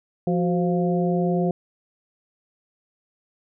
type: harmonic tone with a mistuned harmonic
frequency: 174.61 Hz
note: F3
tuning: in tune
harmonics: 1 / 2 / 3 / 4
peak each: -21 / -25 / -28 / -29 dBFS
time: 0.27-1.51 s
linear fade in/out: 2 ms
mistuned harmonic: 2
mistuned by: +86 cents
effects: none